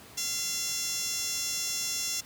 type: tone with high-pass filter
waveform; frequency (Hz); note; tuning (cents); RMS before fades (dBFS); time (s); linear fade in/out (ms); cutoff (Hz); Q
15% pulse; 686; F5; -31; -32; 0.17-2.21; 10; 4900; 3.3
effects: pink hiss -50 dBFS RMS until 2.25 s + high-pass 80 Hz 12 dB/octave